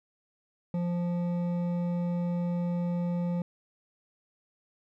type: tone with hard clipping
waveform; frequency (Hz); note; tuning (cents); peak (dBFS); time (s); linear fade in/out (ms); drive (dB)
sine; 174.61; F3; 0; -29; 0.74-3.42; 2; 9
effects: none